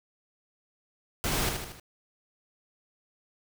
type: noise with echo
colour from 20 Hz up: pink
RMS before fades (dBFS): -29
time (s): 1.24-1.49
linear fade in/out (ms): 0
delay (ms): 77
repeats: 4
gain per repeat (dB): -5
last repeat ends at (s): 1.798
effects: none